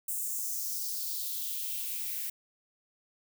violet noise with high-pass filter sweep, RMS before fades -35 dBFS, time 0.08-2.3 s, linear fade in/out 5 ms, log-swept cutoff 8400 to 1900 Hz, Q 2.8, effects none

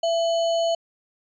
sine tone with sample-and-hold, 669 Hz, E5, 25 cents sharp, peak -19 dBFS, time 0.03-0.75 s, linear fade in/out 5 ms, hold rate 3675 Hz, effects resampled to 16000 Hz

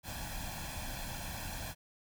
pink noise with comb filter, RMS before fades -41 dBFS, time 0.03-1.75 s, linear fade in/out 50 ms, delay 1.2 ms, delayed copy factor +0.75, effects none

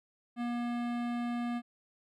sine tone with hard clipping, 239.3 Hz, A#3, 46 cents sharp, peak -34 dBFS, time 0.36-1.62 s, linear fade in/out 50 ms, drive 18 dB, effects none

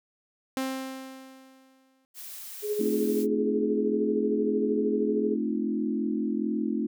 sawtooth tone with exponential decay, 264 Hz, C4, 16 cents sharp, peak -23 dBFS, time 0.57-2.05 s, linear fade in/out 1 ms, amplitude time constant 320 ms
blue noise, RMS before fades -41 dBFS, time 2.14-3.27 s, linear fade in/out 50 ms
sine tone with tremolo, 419 Hz, G#4, 15 cents sharp, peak -24 dBFS, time 2.62-5.37 s, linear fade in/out 50 ms, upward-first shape sine, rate 13 Hz, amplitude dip 50%
sine chord, F dominant seventh, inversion first, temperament equal with one note detuned, 220 / 261.6 / 304 / 349.2 Hz, A3 / C4 / Eb4 / F4, 0 / 0 / -40 / 0 cents, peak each -29 / -32 / -31 / -34 dBFS, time 2.79-6.87 s, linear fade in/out 10 ms
effects none

